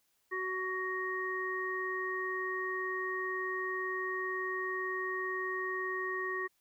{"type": "harmonic tone", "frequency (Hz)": 373.5, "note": "F#4", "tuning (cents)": 16, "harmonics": [1, 3, 5], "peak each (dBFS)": [-38, -39, -36], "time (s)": [0.31, 6.48], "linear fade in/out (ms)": 20, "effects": ["white hiss -75 dBFS RMS until 6.6 s"]}